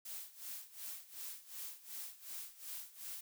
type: noise with tremolo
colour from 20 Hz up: blue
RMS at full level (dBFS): -45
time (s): 0.05-3.21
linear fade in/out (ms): 5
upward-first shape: sine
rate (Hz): 2.7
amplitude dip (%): 85
effects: none